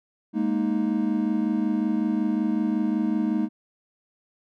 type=chord; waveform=triangle; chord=Ab suspended second; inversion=none; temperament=equal; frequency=207.7 / 233.1 / 311.1 Hz; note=Ab3 / Bb3 / Eb4; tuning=0 / 0 / 0 cents; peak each=-24 dBFS; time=0.33-3.49 s; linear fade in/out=50 ms; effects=none